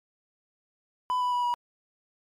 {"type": "tone with pitch steps", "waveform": "triangle", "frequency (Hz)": [1000, 989.1, 978.3, 967.6], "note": ["B5", "B5", "B5", "B5"], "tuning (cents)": [21, 2, -17, -36], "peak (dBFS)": -22, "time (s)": [1.1, 1.54], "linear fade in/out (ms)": 0, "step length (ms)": 110, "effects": ["MP3 64 kbps"]}